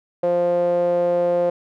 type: tone with band-pass filter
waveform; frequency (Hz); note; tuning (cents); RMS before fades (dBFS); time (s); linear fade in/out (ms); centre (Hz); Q
sawtooth; 174.9; F3; +3; -19; 0.23-1.5; 5; 550; 7
effects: none